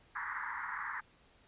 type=band-pass noise; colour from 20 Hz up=white; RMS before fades=-40 dBFS; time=0.15-1.01 s; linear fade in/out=10 ms; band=880 to 2000 Hz; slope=96 dB/octave; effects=pink hiss -65 dBFS RMS until 1.47 s + resampled to 8000 Hz